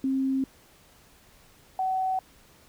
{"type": "tone pair in turn", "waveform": "sine", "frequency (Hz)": [266.6, 754.1], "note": ["C4", "F#5"], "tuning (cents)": [33, 33], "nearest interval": "octave + tritone", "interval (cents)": 1800, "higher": "second", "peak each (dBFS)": [-23, -24], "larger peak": "first", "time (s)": [[0.04, 0.44], [1.79, 2.19]], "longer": "neither", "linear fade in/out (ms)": 2, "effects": ["pink hiss -57 dBFS RMS until 2.68 s"]}